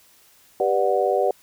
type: chord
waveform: sine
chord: G major seventh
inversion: none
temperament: just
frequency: 392 / 490 / 588 / 735 Hz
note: G4 / B4 / D5 / F#5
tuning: 0 / -14 / +2 / -12 cents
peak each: -23 dBFS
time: 0.6-1.31 s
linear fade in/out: 2 ms
effects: white hiss -55 dBFS RMS until 1.42 s